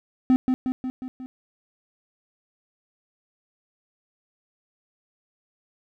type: tone with echo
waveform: triangle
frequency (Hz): 256.8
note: C4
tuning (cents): -32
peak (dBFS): -12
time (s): 0.3-0.36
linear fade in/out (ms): 0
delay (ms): 180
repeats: 5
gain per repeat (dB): -4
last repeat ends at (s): 1.26
effects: none